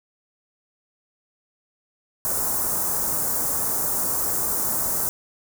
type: band-stop noise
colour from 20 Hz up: white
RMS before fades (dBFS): -24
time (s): 2.25-5.09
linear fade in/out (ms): 0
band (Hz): 1300 to 6900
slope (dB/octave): 24
effects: none